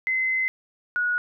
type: tone pair in turn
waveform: sine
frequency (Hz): 2052 / 1456.9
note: C7 / F#6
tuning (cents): -34 / -27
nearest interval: tritone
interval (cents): 593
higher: first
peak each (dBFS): -21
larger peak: neither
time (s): 0.07-0.48 / 0.96-1.18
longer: first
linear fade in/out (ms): 0
effects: none